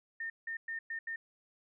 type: tone bursts at uneven times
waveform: sine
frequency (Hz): 1820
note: A#6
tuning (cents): -42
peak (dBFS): -36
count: 5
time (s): 0.2-0.3 / 0.47-0.57 / 0.68-0.79 / 0.9-0.99 / 1.07-1.16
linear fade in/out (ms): 5
effects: none